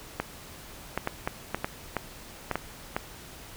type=clicks; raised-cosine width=0.5 ms; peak=-12 dBFS; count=10; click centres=0.2 / 0.976 / 1.074 / 1.275 / 1.546 / 1.645 / 1.967 / 2.513 / 2.556 / 2.965 s; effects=pink hiss -46 dBFS RMS until 3.56 s